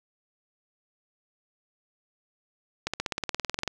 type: accelerating click train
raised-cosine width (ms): 0.2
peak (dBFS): -11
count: 16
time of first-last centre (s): 2.87-3.677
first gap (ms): 66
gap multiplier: 0.97
effects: none